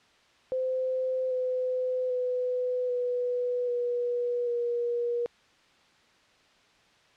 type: tone with pitch steps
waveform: sine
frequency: 516 / 508 / 500.2 / 492.4 / 484.8 / 477.3 Hz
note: C5 / B4 / B4 / B4 / B4 / A#4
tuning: -24 / +49 / +22 / -5 / -32 / +41 cents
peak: -26 dBFS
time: 0.52-5.26 s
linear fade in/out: 0 ms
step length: 790 ms
effects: white hiss -61 dBFS RMS until 7.16 s + low-pass 4000 Hz 12 dB/octave